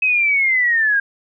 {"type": "linear sweep", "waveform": "sine", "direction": "down", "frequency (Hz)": [2566, 1600], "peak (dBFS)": -13, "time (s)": [0.02, 1], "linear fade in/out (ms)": 5, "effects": []}